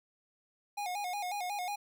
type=tone with vibrato; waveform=square; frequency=770 Hz; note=G5; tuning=31 cents flat; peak=-35 dBFS; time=0.77-1.76 s; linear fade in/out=10 ms; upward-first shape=square; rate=5.5 Hz; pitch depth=110 cents each way; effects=none